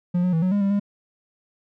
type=tone with pitch steps; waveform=triangle; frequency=177 / 181.4 / 162.6 / 184.4 / 203.3 / 197.7 / 202.4 Hz; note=F3 / F#3 / E3 / F#3 / G#3 / G3 / G#3; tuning=+23 / -34 / -23 / -6 / -37 / +15 / -44 cents; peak=-16 dBFS; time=0.14-0.798 s; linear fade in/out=10 ms; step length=94 ms; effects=none